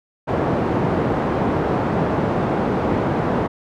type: band-pass noise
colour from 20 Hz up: pink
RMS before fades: -20 dBFS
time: 0.27-3.48 s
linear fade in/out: 20 ms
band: 130 to 910 Hz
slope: 12 dB/octave
effects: none